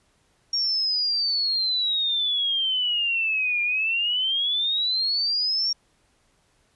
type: exponential two-way sweep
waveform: sine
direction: down then up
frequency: 5588 to 2396 to 5588 Hz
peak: -21 dBFS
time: 0.53-5.73 s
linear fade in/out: 5 ms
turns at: 3.62 s
effects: pink hiss -65 dBFS RMS until 6.75 s + resampled to 24000 Hz